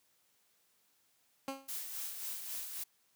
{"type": "tone with exponential decay", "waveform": "15% pulse", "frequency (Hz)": 270.7, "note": "C#4", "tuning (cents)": -41, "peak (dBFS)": -28, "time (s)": [1.48, 1.73], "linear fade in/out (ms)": 1, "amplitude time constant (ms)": 53}
{"type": "noise with tremolo", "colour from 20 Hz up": "blue", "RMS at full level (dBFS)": -40, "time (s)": [1.68, 2.84], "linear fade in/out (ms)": 10, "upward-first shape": "sine", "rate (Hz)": 3.7, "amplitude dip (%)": 45}
{"effects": ["white hiss -73 dBFS RMS until 3.15 s", "high-pass 80 Hz 12 dB/octave"]}